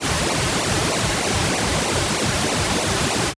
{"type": "noise with flanger", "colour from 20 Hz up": "pink", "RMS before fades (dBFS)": -20, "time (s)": [0, 3.34], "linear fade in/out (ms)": 50, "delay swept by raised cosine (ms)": [0.58, 4.38], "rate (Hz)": 3.2, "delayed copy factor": -0.95, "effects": ["high-pass 60 Hz 12 dB/octave", "resampled to 22050 Hz"]}